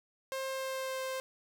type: tone with pitch glide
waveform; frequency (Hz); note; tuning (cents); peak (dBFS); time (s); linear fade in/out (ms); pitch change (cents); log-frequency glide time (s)
sawtooth; 531 to 524.3; C5 to C5; +25 to +3; -31; 0.32-1.2; 0; -22; 0.48-1.01
effects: none